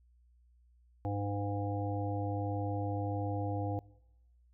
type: harmonic tone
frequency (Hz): 101.5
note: G#2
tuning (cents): -39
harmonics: 1 / 3 / 5 / 7 / 8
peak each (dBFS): -34 / -39 / -41 / -42 / -43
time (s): 1.05-3.79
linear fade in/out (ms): 0
effects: noise-tail reverb RT60 0.9 s tail -23 dB re dry + added 60 Hz sine -62 dBFS peak until 4.53 s